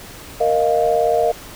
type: chord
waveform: sine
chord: Bb suspended fourth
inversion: none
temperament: just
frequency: 466.2 / 621.6 / 699.2 Hz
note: Bb4 / Eb5 / F5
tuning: 0 / -2 / +2 cents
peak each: -18 dBFS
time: 0.4-1.32 s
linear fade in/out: 10 ms
effects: pink hiss -37 dBFS RMS until 1.55 s